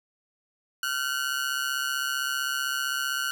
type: ring-modulated tone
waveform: sawtooth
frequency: 1457 Hz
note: F#6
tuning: 27 cents flat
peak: -20 dBFS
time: 0.83-3.31 s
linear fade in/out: 0 ms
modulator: 67.8 Hz
effects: none